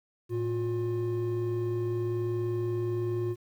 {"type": "tone pair together", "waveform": "triangle", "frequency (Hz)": [111.8, 356], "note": ["A2", "F4"], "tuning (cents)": [28, 33], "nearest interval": "octave + minor sixth", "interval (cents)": 2005, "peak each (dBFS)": [-29, -27], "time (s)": [0.29, 3.36], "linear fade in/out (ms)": 50, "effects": ["tanh soft clip ceiling -19 dBFS", "10-bit"]}